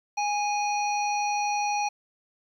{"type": "harmonic tone with a mistuned harmonic", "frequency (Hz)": 826, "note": "G#5", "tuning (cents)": -10, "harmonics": [1, 3, 5, 7], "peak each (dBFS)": [-25, -32, -39, -37], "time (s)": [0.17, 1.89], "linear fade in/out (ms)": 10, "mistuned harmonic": 5, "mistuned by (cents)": 54, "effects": ["10-bit"]}